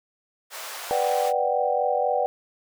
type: high-pass noise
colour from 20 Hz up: pink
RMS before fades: -36 dBFS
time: 0.5-1.33 s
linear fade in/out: 50 ms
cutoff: 600 Hz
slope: 24 dB/octave
type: chord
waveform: sine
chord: G major seventh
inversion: first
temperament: equal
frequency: 493.9 / 587.3 / 740 / 784 Hz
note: B4 / D5 / F#5 / G5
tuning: 0 / 0 / 0 / 0 cents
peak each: -26 dBFS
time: 0.91-2.26 s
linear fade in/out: 0 ms
effects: none